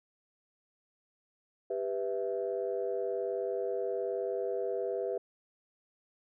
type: chord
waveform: sine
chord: E minor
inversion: first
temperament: just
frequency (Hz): 395.6 / 494.4 / 659.3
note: G4 / B4 / E5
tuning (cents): +16 / +2 / 0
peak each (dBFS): -34 / -34 / -37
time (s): 1.7-5.18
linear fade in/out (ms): 5
effects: tanh soft clip ceiling -22 dBFS